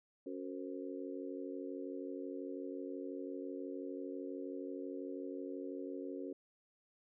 harmonic tone with a mistuned harmonic, 92.7 Hz, F#2, 4 cents sharp, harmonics 3 / 4 / 5 / 6, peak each -44 / -46 / -48 / -50 dBFS, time 0.26-6.33 s, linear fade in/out 5 ms, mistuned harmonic 6, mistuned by -86 cents, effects none

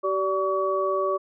sine tone cluster, 383.2 / 580 / 1134 Hz, G4 / D5 / C#6, -39 / -22 / +39 cents, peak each -26 dBFS, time 0.03-1.18 s, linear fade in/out 20 ms, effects none

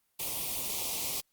white band-stop noise, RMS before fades -34 dBFS, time 0.19-1.21 s, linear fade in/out 10 ms, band 1100 to 2200 Hz, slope 48 dB/octave, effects white hiss -75 dBFS RMS until 1.32 s + Opus 32 kbps

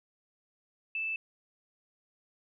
sine tone, 2637 Hz, E7, in tune, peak -31 dBFS, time 0.95-1.16 s, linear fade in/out 2 ms, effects none

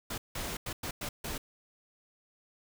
pink noise bursts at uneven times, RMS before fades -37 dBFS, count 6, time 0.1-0.18 / 0.35-0.57 / 0.66-0.73 / 0.83-0.91 / 1.01-1.09 / 1.24-1.38 s, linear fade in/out 5 ms, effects none

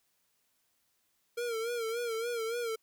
square tone with vibrato, 463.2 Hz, A#4, 11 cents flat, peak -33 dBFS, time 1.37-2.76 s, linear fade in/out 10 ms, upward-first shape sine, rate 3.5 Hz, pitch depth 75 cents each way, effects white hiss -75 dBFS RMS until 2.82 s

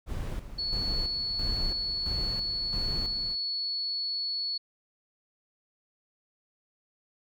brown noise with tremolo, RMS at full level -33 dBFS, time 0.06-3.37 s, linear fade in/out 50 ms, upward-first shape square, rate 1.5 Hz, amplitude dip 65%
sine tone, 4404 Hz, C#8, 12 cents flat, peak -29 dBFS, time 0.58-4.58 s, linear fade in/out 10 ms
effects none

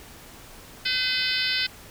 harmonic tone, 509 Hz, C5, 48 cents flat, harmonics 3 / 4 / 5 / 6 / 7 / 8 / 9 / 10, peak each -31 / -31 / -31 / -31 / -31 / -31 / -31 / -31 dBFS, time 0.85-1.67 s, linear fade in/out 10 ms, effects pink hiss -46 dBFS RMS until 1.9 s

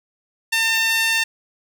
sawtooth tone with high-pass filter, 902 Hz, A5, 43 cents sharp, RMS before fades -19 dBFS, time 0.52-1.24 s, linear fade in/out 10 ms, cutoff 2200 Hz, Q 2.2, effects none

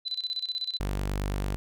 sine tone with tremolo, 4010 Hz, B7, 26 cents sharp, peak -27 dBFS, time 0.05-0.79 s, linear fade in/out 20 ms, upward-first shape square, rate 16 Hz, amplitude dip 80%
sawtooth tone, 49.02 Hz, G1, 1 cent sharp, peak -24 dBFS, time 0.8-1.56 s, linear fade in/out 0 ms
effects none

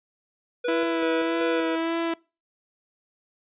square tone with tremolo, 488.7 Hz, B4, 18 cents flat, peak -25 dBFS, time 0.64-1.76 s, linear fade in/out 10 ms, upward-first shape square, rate 2.6 Hz, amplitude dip 45%
sawtooth tone with vibrato, 330 Hz, E4, 2 cents sharp, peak -20 dBFS, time 0.68-2.14 s, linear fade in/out 5 ms, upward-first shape sine, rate 1.7 Hz, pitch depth 21 cents each way
effects noise-tail reverb RT60 0.3 s tail -24 dB re dry + resampled to 8000 Hz

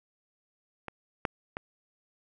clicks, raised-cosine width 0.5 ms, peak -22 / -12 / -19 dBFS, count 3, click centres 0.883 / 1.252 / 1.569 s, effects none

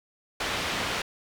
white low-pass noise, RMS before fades -30 dBFS, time 0.4-1.02 s, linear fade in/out 5 ms, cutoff 3100 Hz, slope 12 dB/octave, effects none

